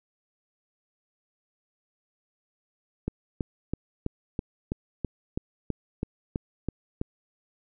click train, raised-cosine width 3 ms, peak -15 dBFS, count 13, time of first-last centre 3.08-7.014 s, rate 3.05 Hz, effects none

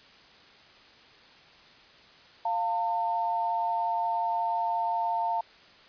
sine tone pair together, 698.5 / 902.8 Hz, F5 / A5, 0 / +44 cents, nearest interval major third, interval 444 cents, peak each -30 / -27 dBFS, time 2.45-5.41 s, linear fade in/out 5 ms, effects white hiss -54 dBFS RMS until 5.88 s + resampled to 11025 Hz

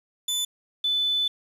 sawtooth / sine tone pair in turn, 3500 / 3500 Hz, A7 / A7, -10 / -10 cents, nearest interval unison, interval 0 cents, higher neither, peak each -21 dBFS, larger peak neither, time 0.28-0.45 / 0.84-1.28 s, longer second, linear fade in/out 5 ms, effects resampled to 32000 Hz + 8-bit

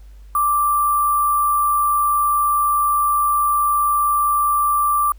sine tone with sample-and-hold, 1174.7 Hz, D6, in tune, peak -14 dBFS, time 0.35-5.12 s, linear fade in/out 2 ms, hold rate 11025 Hz, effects added 50 Hz sine -38 dBFS peak until 5.18 s + pink hiss -59 dBFS RMS until 5.18 s

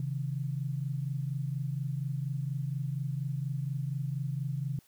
sine tone pair together, 133.99 / 158.2 Hz, C3 / D#3, +42 / +29 cents, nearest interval minor third, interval 287 cents, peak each -32 / -36 dBFS, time 0-4.79 s, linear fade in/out 2 ms, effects white hiss -65 dBFS RMS until 4.87 s

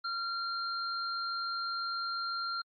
sine tone pair together, 1377 / 4185 Hz, F6 / C8, -25 / 0 cents, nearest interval octave + perfect fifth, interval 1925 cents, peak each -34 / -38 dBFS, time 0.04-2.62 s, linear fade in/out 10 ms, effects AAC 48 kbps

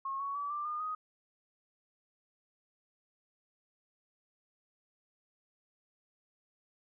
sine tone with pitch steps, 1085 / 1116.1 / 1148.2 / 1181.2 / 1215.1 / 1249.9 Hz, C#6 / C#6 / D6 / D6 / D#6 / D#6, -37 / +11 / -39 / +10 / -41 / +7 cents, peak -34 dBFS, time 0.05-0.95 s, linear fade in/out 5 ms, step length 150 ms, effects none

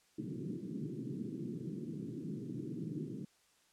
pink band-pass noise, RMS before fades -42 dBFS, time 0.18-3.25 s, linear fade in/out 5 ms, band 130 to 370 Hz, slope 48 dB/octave, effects white hiss -70 dBFS RMS until 3.72 s + low-pass 9000 Hz 12 dB/octave

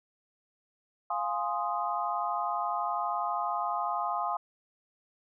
sine chord, F minor seventh, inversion none, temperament equal, 698.5 / 830.6 / 1046.5 / 1244.5 Hz, F5 / Ab5 / C6 / Eb6, 0 / 0 / 0 / 0 cents, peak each -34 dBFS, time 1.1-4.37 s, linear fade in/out 5 ms, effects none

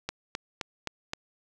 click train, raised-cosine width 0.2 ms, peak -14 dBFS, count 5, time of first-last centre 0.09-1.134 s, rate 3.83 Hz, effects none

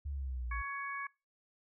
sine exponential sweep, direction down, 72.9 to 56.2 Hz, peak -36 dBFS, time 0.05-0.62 s, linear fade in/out 10 ms
harmonic tone, 558 Hz, C#5, 11 cents sharp, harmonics 2 / 3 / 4, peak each -40 / -42 / -43 dBFS, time 0.51-1.07 s, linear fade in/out 5 ms
effects noise-tail reverb RT60 0.3 s tail -24 dB re dry

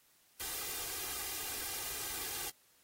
white noise with comb filter, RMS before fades -40 dBFS, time 0.4-2.5 s, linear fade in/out 5 ms, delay 2.5 ms, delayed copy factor +0.7, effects white hiss -68 dBFS RMS until 2.83 s + AAC 48 kbps

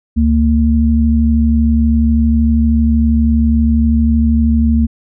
sine tone pair together, 71.9 / 228.3 Hz, D2 / A#3, -36 / -36 cents, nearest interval octave + minor sixth, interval 2000 cents, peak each -11 dBFS, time 0.16-4.87 s, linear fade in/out 20 ms, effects none

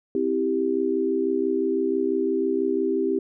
sine chord, C major, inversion none, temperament equal with one note detuned, 261.6 / 326 / 392 Hz, C4 / E4 / G4, 0 / -19 / 0 cents, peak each -27 / -26 / -23 dBFS, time 0.15-3.19 s, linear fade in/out 2 ms, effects none

